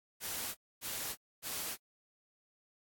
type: noise bursts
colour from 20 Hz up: white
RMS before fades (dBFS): -39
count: 3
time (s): 0.2-1.77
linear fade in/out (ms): 50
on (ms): 350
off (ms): 260
effects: AAC 64 kbps